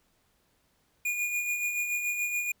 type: tone with tremolo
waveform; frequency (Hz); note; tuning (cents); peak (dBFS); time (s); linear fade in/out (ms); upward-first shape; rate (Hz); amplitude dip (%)
square; 2437; D#7; -37; -27; 1.05-2.52; 5; sine; 7; 45
effects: pink hiss -70 dBFS RMS until 2.6 s